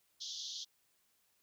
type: band-pass noise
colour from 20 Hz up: pink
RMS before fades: -44 dBFS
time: 0.2-0.65 s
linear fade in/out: 20 ms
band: 3200 to 6400 Hz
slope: 96 dB/octave
effects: white hiss -75 dBFS RMS until 1.42 s